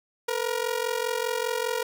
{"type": "ring-modulated tone", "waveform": "sawtooth", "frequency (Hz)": 474.4, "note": "A#4", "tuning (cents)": 30, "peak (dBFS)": -19, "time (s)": [0.28, 1.83], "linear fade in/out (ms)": 5, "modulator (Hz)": 22.5, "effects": []}